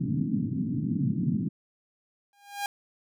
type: band-pass noise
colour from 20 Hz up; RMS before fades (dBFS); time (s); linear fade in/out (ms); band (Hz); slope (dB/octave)
white; -28; 0-1.49; 10; 110 to 270; 48
type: tone with exponential growth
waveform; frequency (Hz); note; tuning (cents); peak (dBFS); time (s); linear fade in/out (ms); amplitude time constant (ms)
sawtooth; 809; G#5; -46; -22; 2.33-2.66; 1; 71
effects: none